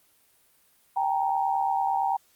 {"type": "tone cluster", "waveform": "sine", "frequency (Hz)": [783, 852, 933], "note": ["G5", "G#5", "A#5"], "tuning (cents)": [-2, 44, 1], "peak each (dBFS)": [-25, -33, -27], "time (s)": [0.96, 2.17], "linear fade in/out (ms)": 10, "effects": ["white hiss -63 dBFS RMS until 2.35 s", "Opus 32 kbps"]}